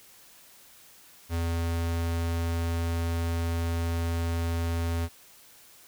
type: tone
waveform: square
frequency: 83.9 Hz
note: E2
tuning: 31 cents sharp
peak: -27 dBFS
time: 1.29-5.09 s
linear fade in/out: 50 ms
effects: white hiss -54 dBFS RMS until 5.87 s